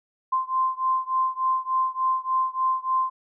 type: beating tone pair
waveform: sine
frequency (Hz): 1041 / 1044.4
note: C6 / C6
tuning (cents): -9 / -3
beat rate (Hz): 3.4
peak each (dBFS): -24 / -25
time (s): 0.32-3.1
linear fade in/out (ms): 10
effects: none